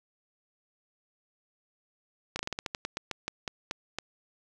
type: slowing click train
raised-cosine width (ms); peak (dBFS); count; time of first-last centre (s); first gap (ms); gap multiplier
0.2; -15; 15; 2.36-3.986; 32; 1.18
effects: none